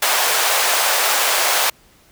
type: high-pass noise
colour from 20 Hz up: pink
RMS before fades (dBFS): -17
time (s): 0.02-1.7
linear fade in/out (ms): 5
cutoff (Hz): 580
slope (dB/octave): 24
effects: pink hiss -52 dBFS RMS until 2.11 s